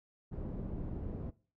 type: low-pass noise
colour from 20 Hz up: pink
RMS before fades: -40 dBFS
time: 0.31-1.31 s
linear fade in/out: 20 ms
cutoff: 350 Hz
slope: 12 dB/octave
effects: noise-tail reverb RT60 0.4 s tail -20 dB re dry